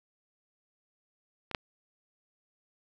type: clicks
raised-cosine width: 0.3 ms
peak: -24 / -12 dBFS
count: 2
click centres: 1.513 / 1.548 s
effects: none